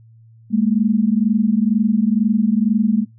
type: tone pair together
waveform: sine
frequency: 206.2 / 228.3 Hz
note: G#3 / A#3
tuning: -12 / -36 cents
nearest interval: major second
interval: 176 cents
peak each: -16 dBFS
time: 0.5-3.06 s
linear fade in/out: 50 ms
effects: noise-tail reverb RT60 0.2 s tail -25 dB re dry + added 113 Hz sine -44 dBFS peak until 3.18 s